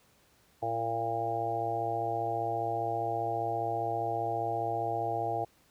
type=harmonic tone with a mistuned harmonic; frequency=115 Hz; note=A#2; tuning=23 cents flat; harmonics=1 / 3 / 4 / 5 / 6 / 7; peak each=-40 / -40 / -38 / -41 / -33 / -34 dBFS; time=0.62-5.45 s; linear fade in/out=10 ms; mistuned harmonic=3; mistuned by=-20 cents; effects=pink hiss -65 dBFS RMS until 5.7 s + high-pass 60 Hz 12 dB/octave